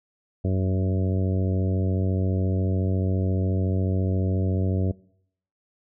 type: harmonic tone with a mistuned harmonic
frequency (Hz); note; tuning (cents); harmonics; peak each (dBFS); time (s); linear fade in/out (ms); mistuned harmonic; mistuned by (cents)
94.2; F#2; +32; 1 / 2 / 3 / 4 / 5 / 6 / 7; -22 / -28 / -32 / -34 / -36 / -38 / -39; 0.44-4.92; 10; 1; -21
effects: noise-tail reverb RT60 0.7 s tail -23 dB re dry